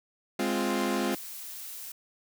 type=chord; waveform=sawtooth; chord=F minor; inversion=first; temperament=equal; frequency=207.7 / 261.6 / 349.2 Hz; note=Ab3 / C4 / F4; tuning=0 / 0 / 0 cents; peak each=-27 dBFS; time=0.39-1.15 s; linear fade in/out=5 ms
type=noise; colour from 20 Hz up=blue; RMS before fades=-41 dBFS; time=1.12-1.92 s; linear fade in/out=5 ms
effects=none